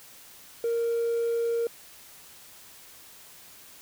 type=tone; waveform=triangle; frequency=465.5 Hz; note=A#4; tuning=2 cents flat; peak=-21 dBFS; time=0.64-1.67 s; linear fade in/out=2 ms; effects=tanh soft clip ceiling -20 dBFS + white hiss -50 dBFS RMS until 3.81 s